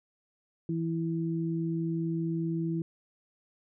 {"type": "tone pair together", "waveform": "sine", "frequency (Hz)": [164.8, 329.6], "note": ["E3", "E4"], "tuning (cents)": [0, 0], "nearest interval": "octave", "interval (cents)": 1200, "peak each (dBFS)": [-30, -32], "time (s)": [0.69, 2.82], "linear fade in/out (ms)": 2, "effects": []}